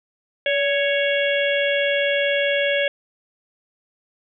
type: harmonic tone with a mistuned harmonic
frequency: 554.4 Hz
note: C#5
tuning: in tune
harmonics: 1 / 3 / 4 / 5 / 6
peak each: -20 / -25 / -26 / -27 / -28 dBFS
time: 0.46-2.88 s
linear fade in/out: 2 ms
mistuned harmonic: 1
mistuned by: +44 cents
effects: none